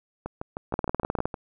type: two click trains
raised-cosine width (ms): 1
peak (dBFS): -18 / -11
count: 8 / 11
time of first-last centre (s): 0.26-1.342 / 0.74-1.255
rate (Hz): 6.47 / 19.4
effects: none